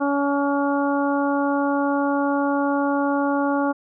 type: harmonic tone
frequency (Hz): 282.5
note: C#4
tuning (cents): +33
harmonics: 1 / 2 / 3 / 4 / 5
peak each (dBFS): -21 / -25 / -26 / -29 / -30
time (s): 0-3.73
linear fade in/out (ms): 20
effects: none